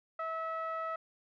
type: tone with low-pass filter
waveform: sawtooth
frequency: 649 Hz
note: E5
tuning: 27 cents flat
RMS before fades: -37 dBFS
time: 0.19-0.96 s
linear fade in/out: 5 ms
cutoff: 1500 Hz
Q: 6.7
effects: none